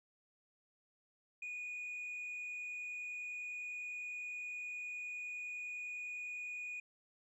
sine tone with frequency modulation, 2460 Hz, D#7, 20 cents flat, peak -39 dBFS, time 1.42-6.8 s, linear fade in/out 5 ms, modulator 49.8 Hz, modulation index 0.53, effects tanh soft clip ceiling -40 dBFS

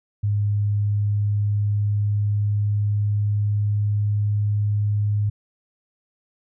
sine tone with pitch glide, 103.1 to 103.88 Hz, G#2 to G#2, -12 to +1 cents, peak -18 dBFS, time 0.23-5.3 s, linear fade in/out 10 ms, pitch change +13 cents, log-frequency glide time 0.62-4.47 s, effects none

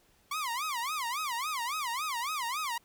sawtooth tone with vibrato, 1084 Hz, C#6, 39 cents flat, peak -28 dBFS, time 0.31-2.78 s, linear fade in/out 5 ms, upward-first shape sine, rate 3.6 Hz, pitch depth 280 cents each way, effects pink hiss -66 dBFS RMS until 2.84 s

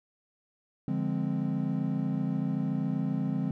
triangle chord, D half-diminished seventh, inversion none, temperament equal, 146.83 / 174.61 / 207.7 / 261.6 Hz, D3 / F3 / Ab3 / C4, 0 / 0 / 0 / 0 cents, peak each -31 dBFS, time 0.88-3.51 s, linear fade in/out 2 ms, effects none

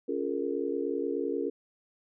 sine chord, Bb minor seventh, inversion first, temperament just, 279.7 / 349.6 / 419.5 / 466.2 Hz, Db4 / F4 / Ab4 / Bb4, +16 / +2 / +17 / 0 cents, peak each -34 dBFS, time 0.08-1.5 s, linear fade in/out 10 ms, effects none

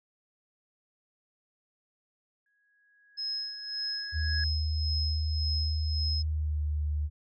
sine tone with exponential growth, 1661.2 Hz, G#6, in tune, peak -32 dBFS, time 2.46-4.44 s, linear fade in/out 2 ms, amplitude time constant 430 ms
sine tone with tremolo, 5140 Hz, E8, 45 cents flat, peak -30 dBFS, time 3.17-6.23 s, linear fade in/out 20 ms, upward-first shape sine, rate 1.8 Hz, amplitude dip 65%
sine tone with pitch glide, 77.78 to 74.83 Hz, D#2 to D2, 0 to +33 cents, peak -27 dBFS, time 4.12-7.1 s, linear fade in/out 50 ms, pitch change -67 cents, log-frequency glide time 6.24-6.63 s
effects none

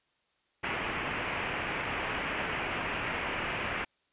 white low-pass noise, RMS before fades -34 dBFS, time 0.63-3.85 s, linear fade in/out 10 ms, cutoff 2800 Hz, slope 48 dB/octave, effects white hiss -73 dBFS RMS until 4.12 s + resampled to 8000 Hz

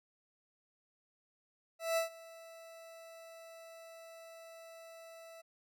40% pulse tone with ADSR envelope, 659.3 Hz, E5, in tune, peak -28 dBFS, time 1.79-5.42 s, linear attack 180 ms, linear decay 120 ms, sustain -22 dB, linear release 15 ms, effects none

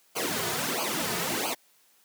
pink noise with flanger, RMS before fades -29 dBFS, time 0.15-1.55 s, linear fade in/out 20 ms, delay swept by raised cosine 0.54 to 3.74 ms, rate 1.5 Hz, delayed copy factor -1, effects white hiss -63 dBFS RMS until 2.04 s + high-pass 200 Hz 12 dB/octave

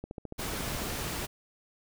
click train, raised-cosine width 2 ms, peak -25 dBFS, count 12, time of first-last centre 0.04-0.82 s, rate 14.1 Hz
pink noise, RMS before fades -35 dBFS, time 0.38-1.27 s, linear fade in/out 20 ms
effects none

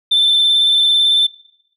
sine tone with vibrato, 3545 Hz, A7, 12 cents sharp, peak -8 dBFS, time 0.11-1.27 s, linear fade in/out 10 ms, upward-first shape square, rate 18 Hz, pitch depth 13 cents each way, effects noise-tail reverb RT60 0.8 s tail -24 dB re dry + tanh soft clip ceiling -7 dBFS

